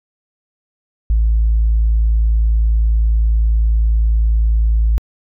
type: tone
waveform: sine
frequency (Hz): 55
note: A1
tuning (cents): 0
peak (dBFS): -9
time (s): 1.1-4.98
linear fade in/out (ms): 0
effects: tanh soft clip ceiling -7 dBFS